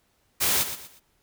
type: noise with echo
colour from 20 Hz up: white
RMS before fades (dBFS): -23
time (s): 0.4-0.64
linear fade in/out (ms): 20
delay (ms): 120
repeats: 3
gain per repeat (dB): -10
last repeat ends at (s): 1
effects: pink hiss -68 dBFS RMS until 1.22 s